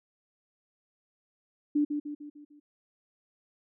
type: tone with echo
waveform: sine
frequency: 294.3 Hz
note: D4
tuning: 4 cents sharp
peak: -22 dBFS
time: 1.75-1.85 s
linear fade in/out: 10 ms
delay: 150 ms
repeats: 5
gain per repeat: -6 dB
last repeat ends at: 2.6 s
effects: none